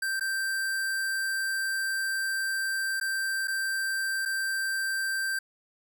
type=tone with dropouts; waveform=square; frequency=1568 Hz; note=G6; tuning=in tune; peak=-28 dBFS; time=0.02-5.39 s; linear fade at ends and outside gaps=5 ms; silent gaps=0.197-0.208 / 3-3.011 / 3.474-3.48 / 4.253-4.257 s; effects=none